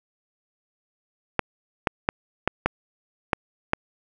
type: clicks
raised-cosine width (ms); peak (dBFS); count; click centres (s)
0.5; -4; 7; 1.393 / 1.872 / 2.089 / 2.476 / 2.66 / 3.332 / 3.734
effects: none